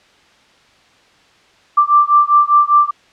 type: beating tone pair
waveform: sine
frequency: 1174.7 / 1179.7 Hz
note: D6 / D6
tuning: 0 / +7 cents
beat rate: 5 Hz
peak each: -11 dBFS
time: 1.77-2.91 s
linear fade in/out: 10 ms
effects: white hiss -50 dBFS RMS until 3.12 s + low-pass 4000 Hz 12 dB/octave